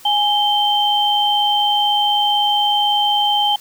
sine tone pair together, 830.6 / 3121 Hz, G#5 / G7, 0 / -8 cents, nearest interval octave + major seventh, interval 2292 cents, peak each -16 dBFS, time 0.05-3.56 s, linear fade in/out 5 ms, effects white hiss -43 dBFS RMS until 3.6 s

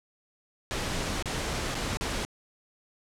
pink noise with dropouts, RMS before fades -31 dBFS, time 0.71-2.25 s, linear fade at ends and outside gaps 0 ms, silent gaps 1.225-1.257 / 1.745-1.751 / 1.971-2.01 s, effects low-pass 8000 Hz 12 dB/octave

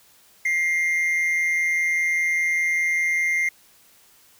triangle tone pair together, 1945 / 2110 Hz, B6 / C7, -27 / +14 cents, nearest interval minor second, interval 141 cents, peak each -28 / -18 dBFS, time 0.45-3.49 s, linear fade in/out 5 ms, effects white hiss -55 dBFS RMS until 4.39 s

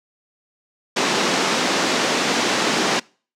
pink band-pass noise, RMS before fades -20 dBFS, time 0.96-3 s, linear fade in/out 10 ms, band 210 to 6700 Hz, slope 24 dB/octave, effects noise-tail reverb RT60 0.4 s tail -25 dB re dry

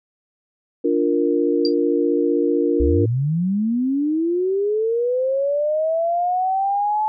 sine chord, Bb major, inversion first, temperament equal, 293.7 / 349.2 / 466.2 Hz, D4 / F4 / Bb4, 0 / 0 / 0 cents, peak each -20 dBFS, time 0.84-3.06 s, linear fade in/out 10 ms
sine tone with exponential decay, 4737 Hz, D8, 14 cents sharp, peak -18 dBFS, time 1.65-1.74 s, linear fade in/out 1 ms, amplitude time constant 19 ms
sine linear sweep, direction up, 59.9 to 867 Hz, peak -17 dBFS, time 2.8-7.08 s, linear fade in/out 0 ms
effects none

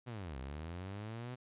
sawtooth linear two-way sweep, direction down then up, 128 to 62.9 to 128 Hz, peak -38 dBFS, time 0.06-1.36 s, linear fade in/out 20 ms, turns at 0.38 s, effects resampled to 8000 Hz

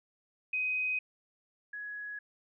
sine tone pair in turn, 2512 / 1676.6 Hz, D#7 / G#6, +16 / +16 cents, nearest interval perfect fifth, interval 700 cents, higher first, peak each -29 / -38 dBFS, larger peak first, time 0.53-0.99 / 1.73-2.19 s, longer neither, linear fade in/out 5 ms, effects none

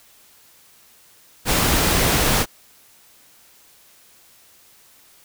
pink noise, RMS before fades -18 dBFS, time 1.45-2.46 s, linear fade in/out 50 ms, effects white hiss -52 dBFS RMS until 5.24 s

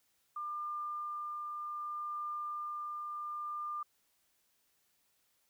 sine tone with tremolo, 1199 Hz, D6, 36 cents sharp, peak -36 dBFS, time 0.36-3.83 s, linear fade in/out 5 ms, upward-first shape triangle, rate 0.65 Hz, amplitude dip 25%, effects white hiss -75 dBFS RMS until 5.49 s

